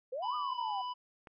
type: exponential two-way sweep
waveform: sine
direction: up then down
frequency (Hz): 480 to 1244.5 to 747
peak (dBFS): -35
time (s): 0.12-0.82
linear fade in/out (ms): 10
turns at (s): 0.35
type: harmonic tone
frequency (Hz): 993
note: B5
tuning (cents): +9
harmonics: 1 / 3 / 5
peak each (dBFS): -36 / -46 / -56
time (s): 0.22-0.94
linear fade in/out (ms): 20
type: click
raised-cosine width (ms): 0.5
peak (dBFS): -35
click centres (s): 1.272
effects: none

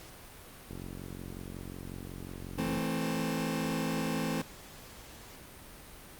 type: click train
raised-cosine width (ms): 3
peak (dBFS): -29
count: 95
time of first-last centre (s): 0.71-2.776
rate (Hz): 45.5
type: chord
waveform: sawtooth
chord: A minor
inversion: second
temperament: just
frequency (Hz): 165 / 220 / 264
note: E3 / A3 / C4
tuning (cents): +2 / 0 / +16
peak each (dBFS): -31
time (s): 2.58-4.42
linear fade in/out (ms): 5
effects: pink hiss -50 dBFS RMS until 6.19 s + Opus 48 kbps

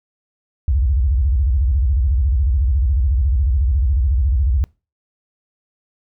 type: tone with vibrato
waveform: sine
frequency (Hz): 65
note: C2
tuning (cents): -11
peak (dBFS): -13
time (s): 0.68-4.64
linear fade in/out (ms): 0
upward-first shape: square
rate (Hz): 14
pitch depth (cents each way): 260
effects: noise-tail reverb RT60 0.3 s tail -24 dB re dry

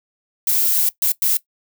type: noise bursts at uneven times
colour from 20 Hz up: violet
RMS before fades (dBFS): -17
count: 3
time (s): 0.47-0.89 / 1.02-1.12 / 1.22-1.37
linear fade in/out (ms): 2
effects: noise-tail reverb RT60 0.1 s tail -18 dB re dry

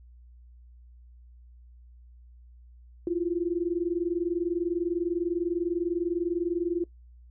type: tone pair together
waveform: sine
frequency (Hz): 335.8 / 355.8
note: E4 / F4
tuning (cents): +32 / +32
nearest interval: minor second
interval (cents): 100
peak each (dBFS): -28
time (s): 3.07-6.84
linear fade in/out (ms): 2
effects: noise-tail reverb RT60 0.1 s tail -19 dB re dry + added 60 Hz sine -49 dBFS peak until 7.3 s

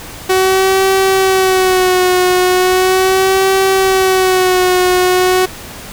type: tone with vibrato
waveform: sawtooth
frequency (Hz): 373.9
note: F#4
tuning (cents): +18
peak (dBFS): -5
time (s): 0.29-5.46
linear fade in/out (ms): 10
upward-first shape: sine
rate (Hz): 0.38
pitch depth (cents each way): 46
effects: pink hiss -30 dBFS RMS until 5.92 s

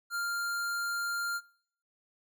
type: tone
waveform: square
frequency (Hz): 1396.9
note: F6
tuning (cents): 0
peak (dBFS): -32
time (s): 0.1-1.41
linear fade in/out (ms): 50
effects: noise-tail reverb RT60 0.6 s tail -21 dB re dry

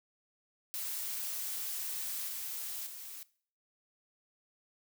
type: noise with level steps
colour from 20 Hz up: blue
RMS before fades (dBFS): -38 / -40 / -46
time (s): 0.74-3.23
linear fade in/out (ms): 0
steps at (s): 2.27 / 2.86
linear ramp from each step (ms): 10
effects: noise-tail reverb RT60 0.5 s tail -20 dB re dry

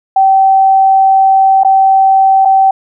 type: tone with dropouts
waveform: sine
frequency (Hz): 772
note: G5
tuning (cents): -27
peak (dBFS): -4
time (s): 0.16-2.71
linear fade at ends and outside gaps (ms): 5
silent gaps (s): 1.635-1.647 / 2.451-2.454
effects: none

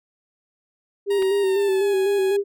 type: tone with vibrato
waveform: sine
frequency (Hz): 392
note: G4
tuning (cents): 0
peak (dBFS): -17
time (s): 1.06-2.44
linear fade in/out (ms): 50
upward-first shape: square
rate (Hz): 4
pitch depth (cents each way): 41
type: tone with pitch glide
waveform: 15% pulse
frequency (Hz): 940 to 832.6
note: A#5 to G#5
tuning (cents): +14 to +4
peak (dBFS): -25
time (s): 1.1-2.37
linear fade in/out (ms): 10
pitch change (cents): -210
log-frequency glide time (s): 1.38-1.94
type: clicks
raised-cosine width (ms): 0.3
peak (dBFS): -20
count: 2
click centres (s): 1.222 / 1.226
effects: none

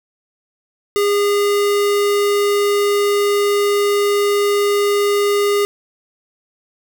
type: tone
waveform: square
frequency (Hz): 407.7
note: G#4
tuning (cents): -32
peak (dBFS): -14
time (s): 0.96-5.65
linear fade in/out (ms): 0
effects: none

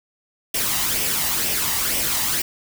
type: noise with flanger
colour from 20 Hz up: white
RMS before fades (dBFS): -22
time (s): 0.54-2.42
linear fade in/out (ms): 5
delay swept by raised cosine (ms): 0.35 to 1.06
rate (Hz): 2.1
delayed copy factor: +0.5
effects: none

